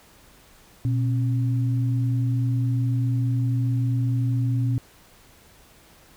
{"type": "tone pair together", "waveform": "sine", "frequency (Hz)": [120.86, 271], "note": ["B2", "C#4"], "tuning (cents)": [-37, -39], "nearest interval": "octave + major second", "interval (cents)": 1398, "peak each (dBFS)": [-20, -30], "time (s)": [0.85, 4.78], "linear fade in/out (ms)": 0, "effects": ["pink hiss -53 dBFS RMS until 6.16 s"]}